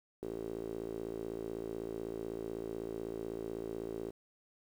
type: tone with band-pass filter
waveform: sawtooth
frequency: 56 Hz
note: A1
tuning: 31 cents sharp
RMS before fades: -41 dBFS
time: 0.22-4.11 s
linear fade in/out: 10 ms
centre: 390 Hz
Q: 4.7
effects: 10-bit